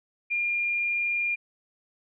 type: tone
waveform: sine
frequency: 2407 Hz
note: D7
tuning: 42 cents sharp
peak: -24 dBFS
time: 0.3-1.36 s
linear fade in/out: 20 ms
effects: none